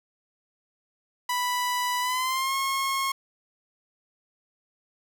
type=tone with pitch glide; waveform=sawtooth; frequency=987.8 to 1083.4 Hz; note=B5 to C#6; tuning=0 to -40 cents; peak=-21 dBFS; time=1.29-3.12 s; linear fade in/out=5 ms; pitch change=+160 cents; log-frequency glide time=2-2.55 s; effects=none